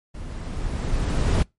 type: noise with level ramp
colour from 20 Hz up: brown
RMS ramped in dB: -35 to -17 dBFS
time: 0.14-1.43 s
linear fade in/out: 10 ms
effects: noise-tail reverb RT60 0.2 s tail -25 dB re dry + MP3 48 kbps